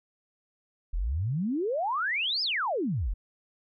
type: exponential two-way sweep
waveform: sine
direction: up then down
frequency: 36.71 to 5274 to 36.71 Hz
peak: -26 dBFS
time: 0.93-3.14 s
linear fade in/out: 10 ms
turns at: 2.42 s
effects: none